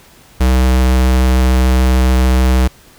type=tone; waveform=square; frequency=63.8 Hz; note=C2; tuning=43 cents flat; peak=-9 dBFS; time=0.4-2.68 s; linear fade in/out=10 ms; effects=pink hiss -44 dBFS RMS until 2.98 s

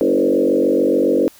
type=tone with frequency modulation; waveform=sine; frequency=398.5 Hz; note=G4; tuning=28 cents sharp; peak=-12 dBFS; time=0.01-1.28 s; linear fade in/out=0 ms; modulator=47.1 Hz; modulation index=3; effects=white hiss -47 dBFS RMS until 1.39 s

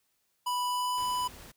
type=tone with pitch glide; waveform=square; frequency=987.8 to 994.1 Hz; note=B5 to B5; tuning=0 to +11 cents; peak=-29 dBFS; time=0.46-1.28 s; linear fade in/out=10 ms; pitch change=+11 cents; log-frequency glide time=0.66-0.91 s
type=noise; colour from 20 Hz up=pink; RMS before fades=-49 dBFS; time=0.97-1.52 s; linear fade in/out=10 ms
effects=white hiss -75 dBFS RMS until 1.56 s

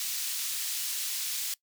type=high-pass noise; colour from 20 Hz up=pink; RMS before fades=-33 dBFS; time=0-1.54 s; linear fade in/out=2 ms; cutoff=4000 Hz; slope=12 dB/octave; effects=noise-tail reverb RT60 0.1 s tail -21 dB re dry

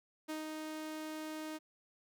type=tone with ADSR envelope; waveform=sawtooth; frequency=311.1 Hz; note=D#4; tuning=in tune; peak=-34 dBFS; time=0.28-1.59 s; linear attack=19 ms; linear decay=140 ms; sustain=-3 dB; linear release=30 ms; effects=none

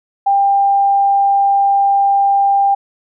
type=tone; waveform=sine; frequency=795 Hz; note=G5; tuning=24 cents sharp; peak=-9 dBFS; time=0.26-2.75 s; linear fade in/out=10 ms; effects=none

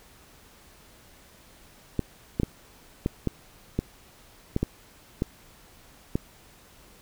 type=clicks; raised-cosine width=3 ms; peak=-11 dBFS; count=10; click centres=1.993 / 2.399 / 2.433 / 3.061 / 3.273 / 3.79 / 4.564 / 4.63 / 5.221 / 6.155 s; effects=pink hiss -54 dBFS RMS until 7.01 s

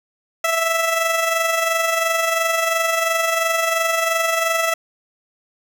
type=tone with amplitude modulation; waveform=15% pulse; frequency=659.3 Hz; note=E5; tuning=in tune; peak=-9 dBFS; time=0.44-4.74 s; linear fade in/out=5 ms; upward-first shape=sine; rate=22.9 Hz; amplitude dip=45%; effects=none

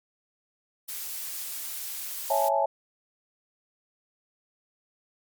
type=noise; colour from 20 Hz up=blue; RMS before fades=-35 dBFS; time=0.88-2.49 s; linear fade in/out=10 ms
type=chord; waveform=sine; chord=A major seventh; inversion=first; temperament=equal; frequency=554.4 / 659.3 / 830.6 / 880 Hz; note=C#5 / E5 / G#5 / A5; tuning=0 / 0 / 0 / 0 cents; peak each=-27 dBFS; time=2.3-2.66 s; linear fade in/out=5 ms
effects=MP3 96 kbps

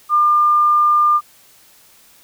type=tone; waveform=sine; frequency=1200 Hz; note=D6; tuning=37 cents sharp; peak=-10 dBFS; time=0.09-1.21 s; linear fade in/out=50 ms; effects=white hiss -49 dBFS RMS until 2.23 s

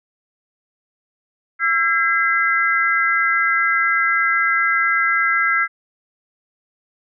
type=tone cluster; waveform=sine; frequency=1348 / 1623 / 2041 Hz; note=E6 / G#6 / C7; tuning=+38 / -40 / -44 cents; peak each=-19 dBFS; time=1.59-5.68 s; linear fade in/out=50 ms; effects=none

